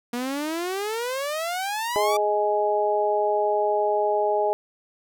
sawtooth exponential sweep, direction up, 236.7 to 1174.7 Hz, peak -22 dBFS, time 0.13-2.17 s, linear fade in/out 5 ms
harmonic tone, 208.6 Hz, G#3, 8 cents sharp, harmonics 2 / 3 / 4, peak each -24 / -24 / -24 dBFS, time 1.96-4.53 s, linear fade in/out 0 ms
effects none

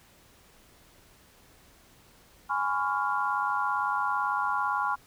sine chord, C# dominant seventh, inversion second, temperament equal with one note detuned, 830.6 / 1010.9 / 1108.7 / 1396.9 Hz, G#5 / B5 / C#6 / E#6, 0 / +40 / 0 / 0 cents, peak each -31 dBFS, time 2.49-4.96 s, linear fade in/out 20 ms, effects pink hiss -58 dBFS RMS until 5.06 s

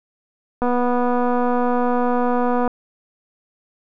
click train, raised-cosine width 1 ms, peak -8 dBFS, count 505, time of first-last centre 0.62-2.677 s, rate 245 Hz, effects none

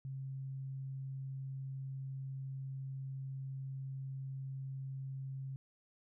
sine tone, 134.3 Hz, C3, 46 cents sharp, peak -40 dBFS, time 0.05-5.56 s, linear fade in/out 0 ms, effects none

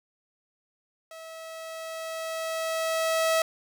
sawtooth tone with level ramp, 648 Hz, E5, 30 cents flat, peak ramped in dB -38 to -17 dBFS, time 1.11-3.42 s, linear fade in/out 2 ms, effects none

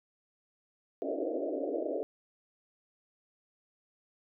white band-pass noise, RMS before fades -34 dBFS, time 1.02-2.03 s, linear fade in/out 0 ms, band 270 to 660 Hz, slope 96 dB/octave, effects none

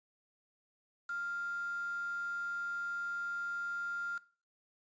sine tone with quantisation, 1396.9 Hz, F6, in tune, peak -36 dBFS, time 1.09-4.18 s, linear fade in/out 5 ms, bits 8, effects noise-tail reverb RT60 0.4 s tail -19 dB re dry + resampled to 16000 Hz

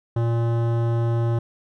sine tone with hard clipping, 116.54 Hz, A#2, in tune, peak -21 dBFS, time 0.16-1.39 s, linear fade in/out 5 ms, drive 16 dB, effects none

